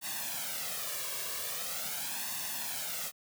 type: noise with flanger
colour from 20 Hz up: white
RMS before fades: -37 dBFS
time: 0.01-3.12 s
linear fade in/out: 50 ms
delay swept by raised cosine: 1.1 to 1.82 ms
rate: 0.42 Hz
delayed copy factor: +0.75
effects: high-pass 150 Hz 12 dB/octave